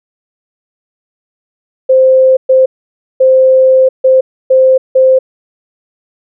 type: tone bursts at uneven times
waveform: sine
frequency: 522 Hz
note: C5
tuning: 4 cents flat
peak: -3 dBFS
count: 6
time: 1.89-2.37 / 2.49-2.66 / 3.2-3.89 / 4.04-4.21 / 4.5-4.78 / 4.95-5.19 s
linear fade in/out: 10 ms
effects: none